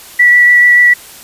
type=tone with vibrato; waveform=sine; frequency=1950 Hz; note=B6; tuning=23 cents flat; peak=-3 dBFS; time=0.19-0.94 s; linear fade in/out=10 ms; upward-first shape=triangle; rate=6.9 Hz; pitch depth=12 cents each way; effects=white hiss -34 dBFS RMS until 1.23 s + resampled to 32000 Hz